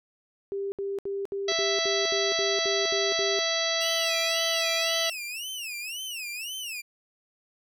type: tone bursts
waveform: sine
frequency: 396 Hz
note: G4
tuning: 18 cents sharp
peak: -28 dBFS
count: 11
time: 0.52-3.39 s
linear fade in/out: 0 ms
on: 200 ms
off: 67 ms
type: harmonic tone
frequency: 660 Hz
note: E5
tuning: 2 cents sharp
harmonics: 1 / 2 / 3 / 4 / 5 / 6 / 7 / 8 / 9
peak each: -30 / -37 / -32 / -39 / -32 / -31 / -33 / -44 / -35 dBFS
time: 1.48-5.1 s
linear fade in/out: 5 ms
type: tone with vibrato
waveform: sawtooth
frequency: 2705 Hz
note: E7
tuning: 44 cents sharp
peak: -30 dBFS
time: 3.8-6.82 s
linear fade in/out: 20 ms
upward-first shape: sine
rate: 1.9 Hz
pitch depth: 230 cents each way
effects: none